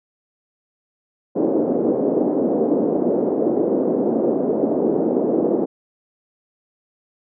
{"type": "band-pass noise", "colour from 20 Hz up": "pink", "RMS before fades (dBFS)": -19, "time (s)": [1.35, 5.66], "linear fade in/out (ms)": 20, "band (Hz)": [260, 520], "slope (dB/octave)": 24, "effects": []}